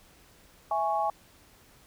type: chord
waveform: sine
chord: C# minor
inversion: first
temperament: equal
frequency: 659.3 / 830.6 / 1108.7 Hz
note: E5 / G#5 / C#6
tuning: 0 / 0 / 0 cents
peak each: -31 / -27 / -32 dBFS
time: 0.71-1.1 s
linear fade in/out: 2 ms
effects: pink hiss -58 dBFS RMS until 1.86 s